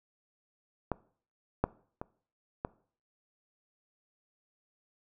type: clicks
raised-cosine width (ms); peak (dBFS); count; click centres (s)
1; -16 / -11 / -24 / -18; 4; 0.917 / 1.64 / 2.015 / 2.649
effects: noise-tail reverb RT60 0.5 s tail -21 dB re dry